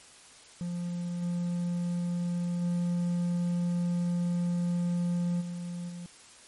triangle tone with level steps, 174.61 Hz, F3, in tune, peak -29 / -26 / -24 / -32 / -36 dBFS, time 0.61-6.06 s, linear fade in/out 0 ms, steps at 1.21 / 2.61 / 5.4 / 5.88 s, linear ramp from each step 20 ms, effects white hiss -53 dBFS RMS until 6.47 s + MP3 48 kbps

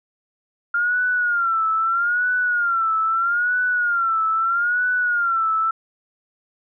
sine tone with vibrato, 1396.9 Hz, F6, in tune, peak -17 dBFS, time 0.74-5.71 s, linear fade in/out 5 ms, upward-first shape sine, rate 0.78 Hz, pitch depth 110 cents each way, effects none

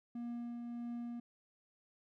triangle tone with tremolo, 237.7 Hz, A#3, 34 cents sharp, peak -37 dBFS, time 0.15-1.2 s, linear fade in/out 5 ms, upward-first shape triangle, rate 1.6 Hz, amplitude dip 30%, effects none

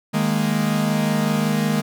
45% pulse chord, D# suspended fourth, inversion none, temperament equal, 155.56 / 207.7 / 233.1 Hz, D#3 / G#3 / A#3, 0 / 0 / 0 cents, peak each -23 / -21 / -24 dBFS, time 0.13-1.82 s, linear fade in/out 20 ms, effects none

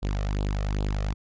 sawtooth tone with flanger, 50.2 Hz, G1, 42 cents sharp, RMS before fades -27 dBFS, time 0.02-1.14 s, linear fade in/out 20 ms, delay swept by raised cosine 0.24 to 1.64 ms, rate 2.5 Hz, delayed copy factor +0.75, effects resampled to 16000 Hz

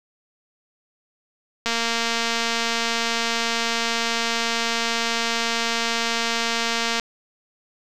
click train, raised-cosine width 0.2 ms, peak -6 dBFS, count 1234, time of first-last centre 1.66-6.998 s, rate 231 Hz, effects none

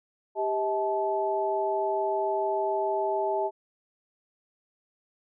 sine tone cluster, 395.6 / 640 / 867 Hz, G4 / D#5 / A5, +16 / +49 / -26 cents, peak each -29 dBFS, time 0.35-3.51 s, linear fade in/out 50 ms, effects none

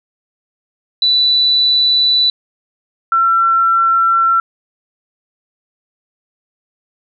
sine tone pair in turn, 3971 / 1351.4 Hz, B7 / E6, +9 / +43 cents, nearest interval octave + perfect fifth, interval 1866 cents, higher first, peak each -9 dBFS, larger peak neither, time 1.02-2.3 / 3.12-4.4 s, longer neither, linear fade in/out 2 ms, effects none

